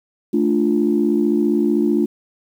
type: chord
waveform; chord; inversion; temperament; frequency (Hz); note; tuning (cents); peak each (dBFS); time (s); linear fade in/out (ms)
sine; D minor; second; equal; 220 / 293.7 / 349.2; A3 / D4 / F4; 0 / 0 / 0; -18; 0.33-2.06; 10
effects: tanh soft clip ceiling -5 dBFS + 8-bit